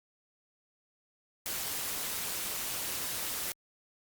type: noise with amplitude modulation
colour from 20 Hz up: white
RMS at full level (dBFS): -33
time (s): 1.46-3.52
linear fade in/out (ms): 0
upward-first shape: sine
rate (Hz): 180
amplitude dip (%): 55
effects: Opus 48 kbps